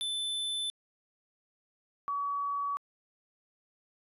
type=tone pair in turn; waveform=square / sine; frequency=3520 / 1134.6 Hz; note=A7 / C#6; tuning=0 / +40 cents; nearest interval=octave + minor sixth; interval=1960 cents; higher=first; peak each=-32 / -30 dBFS; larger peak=second; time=0.01-0.7 / 2.08-2.77 s; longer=neither; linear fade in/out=0 ms; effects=resampled to 32000 Hz